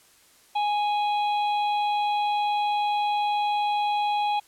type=harmonic tone with a mistuned harmonic; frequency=830.6 Hz; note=G#5; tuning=in tune; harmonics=1 / 3 / 4 / 5; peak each=-22 / -36 / -37 / -42 dBFS; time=0.55-4.4 s; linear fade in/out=10 ms; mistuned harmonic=5; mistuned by=-64 cents; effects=white hiss -57 dBFS RMS until 4.47 s + low-pass 12000 Hz 12 dB/octave